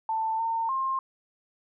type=tone with pitch steps; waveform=sine; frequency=888 / 909 / 1062 Hz; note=A5 / A#5 / C6; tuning=+16 / -44 / +25 cents; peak=-25 dBFS; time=0.09-0.99 s; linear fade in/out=2 ms; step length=300 ms; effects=none